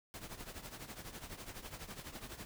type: noise with tremolo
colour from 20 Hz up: pink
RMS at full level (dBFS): -45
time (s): 0.14-2.45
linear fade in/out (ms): 0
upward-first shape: triangle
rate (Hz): 12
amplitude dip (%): 80
effects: none